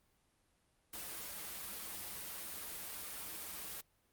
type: noise with comb filter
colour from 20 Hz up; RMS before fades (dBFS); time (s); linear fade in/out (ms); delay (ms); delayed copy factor
white; -45; 0.93-3.81; 5; 7.7; -0.8
effects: pink hiss -75 dBFS RMS until 4.12 s + Opus 32 kbps